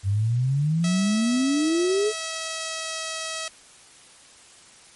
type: exponential sweep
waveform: sine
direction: up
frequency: 94.9 to 440 Hz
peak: -19 dBFS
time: 0.03-2.13 s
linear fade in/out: 50 ms
type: tone with pitch glide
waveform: 5% pulse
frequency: 650 to 644.4 Hz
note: E5 to E5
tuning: -24 to -39 cents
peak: -17 dBFS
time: 0.84-3.48 s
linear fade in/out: 2 ms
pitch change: -15 cents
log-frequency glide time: 1.5-3.01 s
effects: white hiss -50 dBFS RMS until 4.95 s + MP3 48 kbps